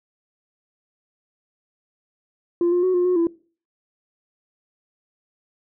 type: tone with pitch steps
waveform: sine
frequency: 345.9 / 354.1 / 370 / 355.7 / 362.8 / 336.2 Hz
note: F4 / F4 / F#4 / F4 / F#4 / E4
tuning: -17 / +24 / 0 / +32 / -34 / +34 cents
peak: -14 dBFS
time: 2.61-3.27 s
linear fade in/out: 2 ms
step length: 110 ms
effects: noise-tail reverb RT60 0.4 s tail -22 dB re dry + tanh soft clip ceiling -14 dBFS